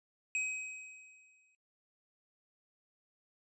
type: tone with exponential decay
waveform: square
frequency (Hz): 2531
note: D#7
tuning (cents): +29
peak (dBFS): -31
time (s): 0.35-1.55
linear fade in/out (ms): 1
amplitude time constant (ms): 260
effects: noise-tail reverb RT60 0.4 s tail -25 dB re dry + resampled to 22050 Hz